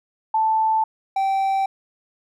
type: tone pair in turn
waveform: sine / triangle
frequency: 880 / 776.8 Hz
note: A5 / G5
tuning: 0 / -16 cents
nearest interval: major second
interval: 216 cents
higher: first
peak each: -16 dBFS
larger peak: neither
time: 0.34-0.84 / 1.16-1.66 s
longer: neither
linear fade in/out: 5 ms
effects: none